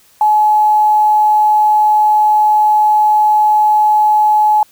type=tone with quantisation; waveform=sine; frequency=850 Hz; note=G#5; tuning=40 cents sharp; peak=-7 dBFS; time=0.21-4.63 s; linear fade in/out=2 ms; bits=6; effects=white hiss -49 dBFS RMS until 4.71 s